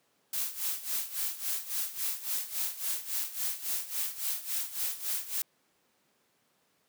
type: noise with tremolo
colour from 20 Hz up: blue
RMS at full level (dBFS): -31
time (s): 0.33-5.42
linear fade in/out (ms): 2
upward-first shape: sine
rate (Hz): 3.6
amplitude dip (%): 80
effects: pink hiss -71 dBFS RMS until 6.88 s + high-pass 200 Hz 12 dB/octave